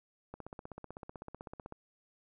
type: click train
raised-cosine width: 1 ms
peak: -30 dBFS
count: 23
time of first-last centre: 0.34-1.724 s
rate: 15.9 Hz
effects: none